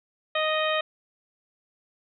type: harmonic tone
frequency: 622.3 Hz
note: D#5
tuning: in tune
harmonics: 1 / 2 / 3 / 4 / 5 / 6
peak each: -26 / -29 / -31 / -32 / -33 / -34 dBFS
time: 0.35-0.81 s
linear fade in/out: 5 ms
effects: none